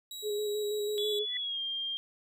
sawtooth tone, 3870 Hz, B7, 36 cents flat, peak -37 dBFS, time 0.11-1.19 s, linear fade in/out 2 ms
sine tone with vibrato, 418.6 Hz, G#4, 14 cents sharp, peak -30 dBFS, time 0.22-1.26 s, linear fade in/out 50 ms, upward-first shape square, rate 6.1 Hz, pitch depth 19 cents each way
sine tone with pitch glide, 3410 to 3200 Hz, G#7 to G7, +45 to +35 cents, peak -32 dBFS, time 0.98-1.97 s, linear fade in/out 0 ms, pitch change -110 cents, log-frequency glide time 1.37-1.6 s
sine tone with exponential growth, 1975.5 Hz, B6, in tune, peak -32 dBFS, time 1.25-1.37 s, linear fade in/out 2 ms, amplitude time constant 24 ms
effects none

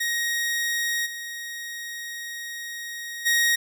sawtooth tone with level steps, 1879 Hz, A#6, 13 cents sharp, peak -20 / -29 / -15 dBFS, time 0-3.56 s, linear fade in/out 10 ms, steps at 1.05 / 3.25 s, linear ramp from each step 20 ms, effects none

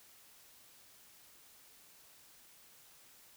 silence, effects white hiss -61 dBFS RMS until 3.36 s

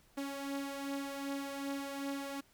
sawtooth beating tone pair, 277.2 / 279.8 Hz, C#4 / C#4, 0 / +16 cents, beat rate 2.6 Hz, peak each -35 / -40 dBFS, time 0.17-2.41 s, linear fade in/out 10 ms, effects pink hiss -67 dBFS RMS until 2.53 s

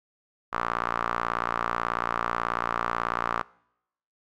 sawtooth tone with band-pass filter, 58.27 Hz, A#1, in tune, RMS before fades -29 dBFS, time 0.52-3.43 s, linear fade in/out 20 ms, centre 1200 Hz, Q 3.7, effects noise-tail reverb RT60 0.8 s tail -24 dB re dry

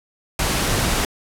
pink noise, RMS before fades -20 dBFS, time 0.39-1.05 s, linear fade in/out 2 ms, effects low-pass 12000 Hz 12 dB/octave

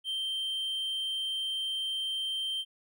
triangle tone, 3136 Hz, G7, in tune, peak -29 dBFS, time 0.04-2.65 s, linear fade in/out 50 ms, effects none

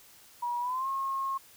sine tone with pitch glide, 962 to 1079.8 Hz, B5 to C#6, -46 to -46 cents, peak -29 dBFS, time 0.42-1.38 s, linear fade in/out 10 ms, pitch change +200 cents, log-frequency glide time 0.6-0.88 s, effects white hiss -56 dBFS RMS until 1.56 s

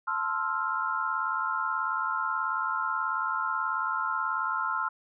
sine chord, F major seventh, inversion first, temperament equal, 880 / 1046.5 / 1318.5 / 1396.9 Hz, A5 / C6 / E6 / F6, 0 / 0 / 0 / 0 cents, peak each -36 / -32 / -32 / -31 dBFS, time 0.07-4.89 s, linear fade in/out 10 ms, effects none

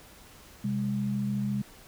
sine tone pair together, 129.82 / 203.9 Hz, C3 / G#3, -13 / -32 cents, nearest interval minor sixth, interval 781 cents, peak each -32 / -28 dBFS, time 0.64-1.62 s, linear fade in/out 5 ms, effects pink hiss -52 dBFS RMS until 1.87 s

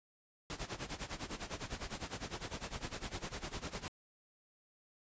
pink noise with tremolo, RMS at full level -40 dBFS, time 0.5-3.88 s, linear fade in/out 0 ms, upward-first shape sine, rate 9.9 Hz, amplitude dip 85%, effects resampled to 16000 Hz

